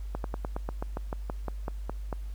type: slowing click train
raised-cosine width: 1 ms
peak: -19 dBFS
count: 14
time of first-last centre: 0.15-2.128 s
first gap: 92 ms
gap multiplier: 1.08
effects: added 50 Hz sine -34 dBFS peak until 2.34 s + pink hiss -60 dBFS RMS until 2.34 s